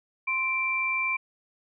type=tone pair together; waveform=sine; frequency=1046.5 / 2349 Hz; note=C6 / D7; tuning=0 / 0 cents; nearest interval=octave + major second; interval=1400 cents; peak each=-32 / -25 dBFS; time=0.27-1.17 s; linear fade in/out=10 ms; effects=none